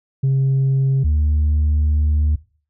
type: tone pair in turn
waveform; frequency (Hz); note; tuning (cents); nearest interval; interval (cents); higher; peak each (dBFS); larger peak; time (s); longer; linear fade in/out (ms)
sine; 134.7 / 75.36; C#3 / D2; -49 / +45; minor seventh; 1006; first; -11; neither; 0.23-1.04 / 1.04-2.36; second; 10
effects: noise-tail reverb RT60 0.4 s tail -21 dB re dry + tanh soft clip ceiling -12 dBFS